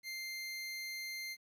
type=tone; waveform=25% pulse; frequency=2100 Hz; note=C7; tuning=6 cents sharp; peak=-37 dBFS; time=0.03-1.37 s; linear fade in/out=50 ms; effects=resampled to 32000 Hz + 12-bit